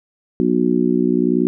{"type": "harmonic tone", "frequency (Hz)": 60.8, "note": "B1", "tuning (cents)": -26, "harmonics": [3, 4, 5, 6], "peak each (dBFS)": [-21, -18, -19, -19], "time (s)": [0.4, 1.47], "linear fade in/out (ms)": 0, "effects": []}